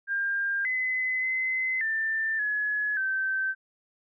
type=tone with pitch steps; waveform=sine; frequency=1601 / 2028 / 2047 / 1782 / 1694 / 1549 Hz; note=G6 / B6 / C7 / A6 / G#6 / G6; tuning=+36 / +45 / -38 / +22 / +34 / -21 cents; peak=-25 dBFS; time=0.07-3.55 s; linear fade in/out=50 ms; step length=580 ms; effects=none